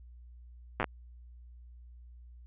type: slowing click train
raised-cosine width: 0.5 ms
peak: -15 dBFS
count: 5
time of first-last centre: 0.8-0.842 s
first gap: 8 ms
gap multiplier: 1.19
effects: added 60 Hz sine -49 dBFS peak until 2.46 s + resampled to 8000 Hz